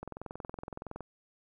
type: click train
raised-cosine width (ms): 1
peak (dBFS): -26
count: 22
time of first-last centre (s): 0.03-1.007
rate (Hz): 21.5
effects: 11-bit